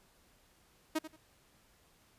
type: tone with echo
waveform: sawtooth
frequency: 314.4 Hz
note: D#4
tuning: 18 cents sharp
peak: -26 dBFS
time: 0.95-0.99 s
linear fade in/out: 10 ms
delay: 88 ms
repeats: 2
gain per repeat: -13 dB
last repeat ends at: 1.166 s
effects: pink hiss -67 dBFS RMS until 2.18 s + resampled to 32000 Hz